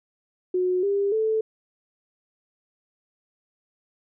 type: tone with pitch steps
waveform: sine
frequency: 364.9 / 400.2 / 439 Hz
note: F#4 / G4 / A4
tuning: -24 / +36 / -4 cents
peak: -20 dBFS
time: 0.54-1.41 s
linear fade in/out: 5 ms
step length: 290 ms
effects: none